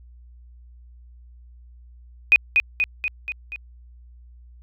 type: tone with echo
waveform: sine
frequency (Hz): 2489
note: D#7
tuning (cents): 0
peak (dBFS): -9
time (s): 2.32-2.36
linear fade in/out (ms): 0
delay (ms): 240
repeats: 5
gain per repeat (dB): -4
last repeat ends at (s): 3.56
effects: added 60 Hz sine -44 dBFS peak until 4.62 s